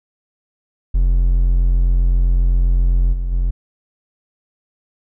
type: tone with level steps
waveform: triangle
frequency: 43.82 Hz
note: F1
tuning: 7 cents sharp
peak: -9 / -16 / -12 dBFS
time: 0.94-3.51 s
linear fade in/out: 10 ms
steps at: 3.12 / 3.31 s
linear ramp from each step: 20 ms
effects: none